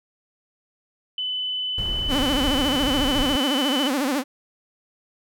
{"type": "tone", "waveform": "sine", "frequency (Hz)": 3010, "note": "F#7", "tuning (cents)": 29, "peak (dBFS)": -24, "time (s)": [1.18, 3.88], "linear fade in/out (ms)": 2}
{"type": "noise", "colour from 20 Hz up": "brown", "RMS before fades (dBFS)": -29, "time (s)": [1.78, 3.36], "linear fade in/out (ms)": 2}
{"type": "tone with vibrato", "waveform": "sawtooth", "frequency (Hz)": 273.2, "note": "C#4", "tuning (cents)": -25, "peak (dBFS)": -17, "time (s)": [2.08, 4.24], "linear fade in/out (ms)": 50, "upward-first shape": "sine", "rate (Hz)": 14, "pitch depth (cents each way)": 160}
{"effects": []}